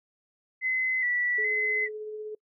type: tone with vibrato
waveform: sine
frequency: 1998 Hz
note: B6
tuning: 20 cents sharp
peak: -24 dBFS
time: 0.61-1.89 s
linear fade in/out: 50 ms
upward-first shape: square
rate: 1.2 Hz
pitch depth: 36 cents each way
type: tone with tremolo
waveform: sine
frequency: 427.7 Hz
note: A4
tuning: 49 cents flat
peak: -33 dBFS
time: 1.38-2.35 s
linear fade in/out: 5 ms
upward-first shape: sine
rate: 16 Hz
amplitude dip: 25%
effects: noise-tail reverb RT60 0.1 s tail -25 dB re dry